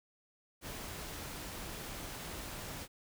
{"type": "noise", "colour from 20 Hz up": "pink", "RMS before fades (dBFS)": -44, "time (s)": [0.61, 2.88], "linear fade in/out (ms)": 50, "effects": []}